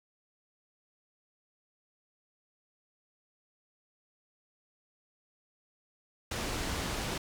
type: low-pass noise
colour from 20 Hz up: pink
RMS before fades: -35 dBFS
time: 6.31-7.18 s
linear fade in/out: 5 ms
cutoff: 8100 Hz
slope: 12 dB/octave
effects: none